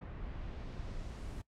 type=noise with low-pass filter sweep; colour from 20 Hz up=brown; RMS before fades=-43 dBFS; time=0.01-1.42 s; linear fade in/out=10 ms; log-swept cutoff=2000 to 11000 Hz; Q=0.96; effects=noise-tail reverb RT60 0.1 s tail -18 dB re dry